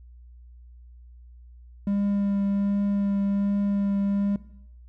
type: tone with vibrato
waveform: triangle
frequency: 200.4 Hz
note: G3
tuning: 38 cents sharp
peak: -20 dBFS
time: 1.87-4.36 s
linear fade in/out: 2 ms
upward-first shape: triangle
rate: 1.3 Hz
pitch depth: 13 cents each way
effects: noise-tail reverb RT60 0.8 s tail -18 dB re dry + added 60 Hz sine -45 dBFS peak until 4.88 s